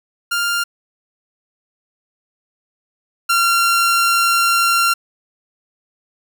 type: tone pair in turn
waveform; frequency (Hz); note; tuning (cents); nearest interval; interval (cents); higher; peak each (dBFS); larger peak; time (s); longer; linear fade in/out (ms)
sawtooth; 1398 / 1375.6; F6 / F6; +1 / -27; unison; 28; first; -13 / -9; second; 0.31-0.64 / 3.29-4.94; second; 10
effects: none